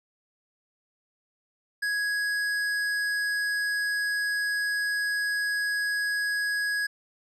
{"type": "tone with hard clipping", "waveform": "sine", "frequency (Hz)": 1664, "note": "G#6", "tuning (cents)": 3, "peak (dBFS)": -27, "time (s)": [1.82, 6.87], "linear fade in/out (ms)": 10, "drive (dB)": 11, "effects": []}